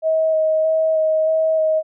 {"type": "tone with vibrato", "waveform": "sine", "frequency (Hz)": 634, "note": "D#5", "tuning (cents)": 32, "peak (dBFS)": -14, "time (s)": [0.02, 1.83], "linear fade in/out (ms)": 50, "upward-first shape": "square", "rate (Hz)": 1.6, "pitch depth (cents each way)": 11, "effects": []}